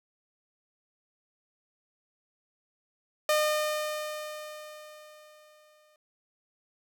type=tone with exponential decay; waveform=sawtooth; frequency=608 Hz; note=D#5; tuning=40 cents flat; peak=-18 dBFS; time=3.29-5.96 s; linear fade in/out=2 ms; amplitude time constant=580 ms; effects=none